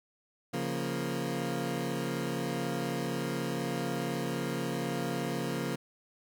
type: chord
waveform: 20% pulse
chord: Bb minor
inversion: first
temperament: equal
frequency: 138.59 / 174.61 / 233.1 Hz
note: Db3 / F3 / Bb3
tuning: 0 / 0 / 0 cents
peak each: -31 dBFS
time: 0.53-5.76 s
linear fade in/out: 10 ms
effects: none